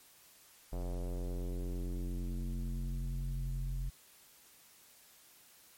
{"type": "tone with low-pass filter sweep", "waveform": "square", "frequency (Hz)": 44.44, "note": "F1", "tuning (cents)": 31, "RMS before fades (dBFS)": -37, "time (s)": [0.72, 3.9], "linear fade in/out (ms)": 10, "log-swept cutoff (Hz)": [670, 110], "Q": 1.9, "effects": ["white hiss -61 dBFS RMS until 5.77 s", "MP3 64 kbps"]}